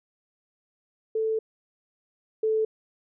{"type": "tone pair in turn", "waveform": "sine", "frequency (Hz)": [441.2, 437.9], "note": ["A4", "A4"], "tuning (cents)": [5, -8], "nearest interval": "unison", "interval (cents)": 13, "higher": "first", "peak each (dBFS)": [-23, -21], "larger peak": "second", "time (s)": [[1.15, 1.39], [2.43, 2.65]], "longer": "first", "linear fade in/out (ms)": 5, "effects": []}